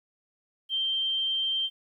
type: tone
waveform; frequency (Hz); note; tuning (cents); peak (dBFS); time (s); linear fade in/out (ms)
sine; 3144; G7; +4; -25; 0.69-1.7; 50
effects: 11-bit